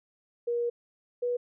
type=tone pair in turn; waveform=sine; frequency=475.2 / 487.2 Hz; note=A#4 / B4; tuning=+33 / -24 cents; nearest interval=unison; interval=43 cents; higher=second; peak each=-26 dBFS; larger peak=neither; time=0.47-0.7 / 1.22-1.37 s; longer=first; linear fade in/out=10 ms; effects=none

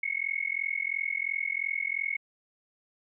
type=tone with amplitude modulation; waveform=sine; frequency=2192 Hz; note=C#7; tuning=20 cents flat; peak=-24 dBFS; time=0.03-2.17 s; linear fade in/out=5 ms; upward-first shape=sine; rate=42.9 Hz; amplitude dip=100%; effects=none

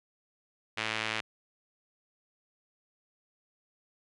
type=tone with band-pass filter; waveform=sawtooth; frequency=110 Hz; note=A2; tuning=in tune; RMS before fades=-34 dBFS; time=0.77-1.21 s; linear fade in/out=10 ms; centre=2500 Hz; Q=1.5; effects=resampled to 24000 Hz

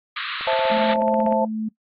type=band-pass noise; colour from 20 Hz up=pink; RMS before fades=-29 dBFS; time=0.16-0.94 s; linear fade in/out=5 ms; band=1100 to 4100 Hz; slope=96 dB/octave
type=click train; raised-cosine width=0.5 ms; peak=-22 dBFS; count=16; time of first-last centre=0.41-1.325 s; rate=16.4 Hz
type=chord; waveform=sine; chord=A minor; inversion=first; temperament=just; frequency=528 / 660 / 880 Hz; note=C5 / E5 / A5; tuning=+16 / +2 / 0 cents; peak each=-22 dBFS; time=0.47-1.45 s; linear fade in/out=5 ms
type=tone with tremolo; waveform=sine; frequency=218.2 Hz; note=A3; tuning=14 cents flat; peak=-22 dBFS; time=0.71-1.69 s; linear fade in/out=10 ms; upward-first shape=triangle; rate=2.3 Hz; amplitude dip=25%
effects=noise-tail reverb RT60 0.1 s tail -19 dB re dry + AAC 32 kbps

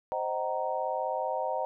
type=chord; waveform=sine; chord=C half-diminished seventh; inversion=none; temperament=equal with one note detuned; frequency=523.3 / 622.3 / 758.2 / 932.3 Hz; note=C5 / Eb5 / Gb5 / Bb5; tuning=0 / 0 / +42 / 0 cents; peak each=-34 dBFS; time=0.12-1.65 s; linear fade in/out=0 ms; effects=none

